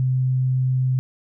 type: tone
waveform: sine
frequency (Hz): 129.1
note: C3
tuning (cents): -23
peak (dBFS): -17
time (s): 0-0.99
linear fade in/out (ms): 0
effects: none